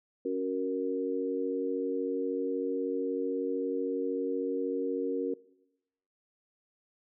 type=chord; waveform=sine; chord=F# major; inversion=second; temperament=equal; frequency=277.2 / 370 / 466.2 Hz; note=C#4 / F#4 / A#4; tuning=0 / 0 / 0 cents; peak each=-34 / -34 / -32 dBFS; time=0.25-5.34 s; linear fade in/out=5 ms; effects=noise-tail reverb RT60 0.9 s tail -21 dB re dry